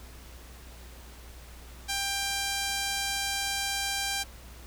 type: tone with band-pass filter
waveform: sawtooth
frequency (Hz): 792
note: G5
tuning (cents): +18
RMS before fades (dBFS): -31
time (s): 1.88-4.24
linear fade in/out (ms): 20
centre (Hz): 6100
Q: 0.64
effects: added 60 Hz sine -46 dBFS peak until 4.66 s + pink hiss -51 dBFS RMS until 4.66 s